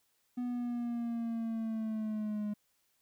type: linear sweep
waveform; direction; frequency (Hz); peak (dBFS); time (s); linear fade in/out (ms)
triangle; down; 246.9 to 207.7; -31; 0.37-2.54; 10
effects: white hiss -75 dBFS RMS until 3.01 s